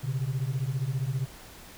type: beating tone pair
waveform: sine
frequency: 124.6 / 139.6 Hz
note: B2 / C#3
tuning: +16 / +13 cents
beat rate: 15 Hz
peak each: -28 dBFS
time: 0.03-1.26 s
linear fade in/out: 20 ms
effects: tanh soft clip ceiling -23 dBFS + pink hiss -48 dBFS RMS until 1.77 s